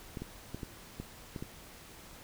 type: clicks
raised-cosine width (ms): 3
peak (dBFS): -26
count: 7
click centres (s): 0.172 / 0.22 / 0.546 / 0.632 / 1 / 1.362 / 1.425
effects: pink hiss -52 dBFS RMS until 2.23 s